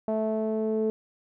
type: tone with low-pass filter sweep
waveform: sawtooth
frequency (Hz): 218.7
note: A3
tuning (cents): -10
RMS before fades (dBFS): -27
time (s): 0.08-0.9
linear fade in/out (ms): 0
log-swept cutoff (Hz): 690 to 460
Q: 4.2
effects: none